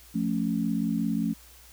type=chord; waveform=sine; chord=F augmented; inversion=none; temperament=equal; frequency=174.61 / 220 / 277.2 Hz; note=F3 / A3 / C#4; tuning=0 / 0 / 0 cents; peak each=-30 / -27 / -30 dBFS; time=0.14-1.34 s; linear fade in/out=20 ms; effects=added 60 Hz sine -54 dBFS peak until 1.72 s + white hiss -53 dBFS RMS until 1.72 s